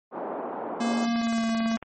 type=band-pass noise; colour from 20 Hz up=white; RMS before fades=-33 dBFS; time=0.11-1.08 s; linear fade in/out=50 ms; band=230 to 920 Hz; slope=24 dB/octave
type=tone with pitch glide; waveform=square; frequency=233.1 to 226.6 Hz; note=A#3 to A#3; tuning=0 to -49 cents; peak=-24 dBFS; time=0.8-1.77 s; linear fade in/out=10 ms; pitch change=-49 cents; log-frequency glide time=1.12-1.46 s
type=click train; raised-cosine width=0.5 ms; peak=-23 dBFS; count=13; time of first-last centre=1.16-1.827 s; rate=18 Hz
effects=MP3 32 kbps